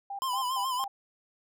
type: tone bursts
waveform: sine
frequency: 796 Hz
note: G5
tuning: 26 cents sharp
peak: -34 dBFS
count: 4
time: 0.1-0.88 s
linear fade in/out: 5 ms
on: 90 ms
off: 140 ms
type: tone with vibrato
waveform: square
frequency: 1023 Hz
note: C6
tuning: 39 cents flat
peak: -29 dBFS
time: 0.22-0.84 s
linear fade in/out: 0 ms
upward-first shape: sine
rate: 7.1 Hz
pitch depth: 67 cents each way
effects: none